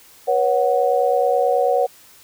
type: chord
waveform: sine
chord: B suspended second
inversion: none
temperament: equal with one note detuned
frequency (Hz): 485.1 / 554.4 / 740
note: B4 / C#5 / F#5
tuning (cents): -31 / 0 / 0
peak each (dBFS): -19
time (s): 0.27-1.87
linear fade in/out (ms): 20
effects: white hiss -48 dBFS RMS until 2.23 s